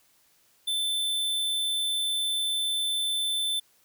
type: tone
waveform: square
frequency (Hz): 3533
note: A7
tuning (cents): +6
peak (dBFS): -26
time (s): 0.67-3.6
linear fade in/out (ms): 10
effects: white hiss -64 dBFS RMS until 3.84 s